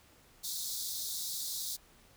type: high-pass noise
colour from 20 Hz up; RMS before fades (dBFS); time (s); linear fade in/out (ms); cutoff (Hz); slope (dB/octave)
pink; -38; 0.43-1.77; 20; 3600; 96
effects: pink hiss -62 dBFS RMS until 2.16 s